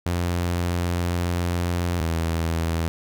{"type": "tone pair in turn", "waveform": "sawtooth", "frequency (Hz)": [87.31, 82.45], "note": ["F2", "E2"], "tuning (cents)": [0, 1], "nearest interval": "minor second", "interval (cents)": 99, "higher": "first", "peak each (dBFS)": -18, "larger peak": "neither", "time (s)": [[0.06, 2.01], [2.01, 2.88]], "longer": "first", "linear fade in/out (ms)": 0, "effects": []}